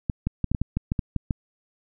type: clicks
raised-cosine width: 5 ms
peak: -11 dBFS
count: 11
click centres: 0.098 / 0.27 / 0.443 / 0.516 / 0.548 / 0.616 / 0.77 / 0.919 / 0.992 / 1.163 / 1.308 s
effects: none